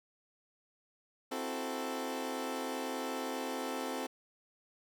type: chord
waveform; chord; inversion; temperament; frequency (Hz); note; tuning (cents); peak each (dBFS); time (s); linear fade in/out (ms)
20% pulse; F# half-diminished seventh; second; equal; 261.6 / 329.6 / 370 / 440; C4 / E4 / F#4 / A4; 0 / 0 / 0 / 0; -34 / -39 / -40 / -36; 1.31-4.07; 10
effects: none